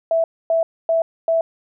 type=tone bursts; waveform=sine; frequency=658 Hz; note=E5; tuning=3 cents flat; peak=-14 dBFS; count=4; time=0.11-1.41 s; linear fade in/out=2 ms; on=130 ms; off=260 ms; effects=none